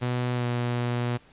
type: tone with pitch glide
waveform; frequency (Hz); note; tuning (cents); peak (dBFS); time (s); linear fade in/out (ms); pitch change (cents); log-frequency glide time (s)
sawtooth; 123.47 to 121.21; B2 to B2; 0 to -32; -21; 0.01-1.18; 20; -32; 0.34-0.45
effects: pink hiss -56 dBFS RMS until 1.32 s + resampled to 8000 Hz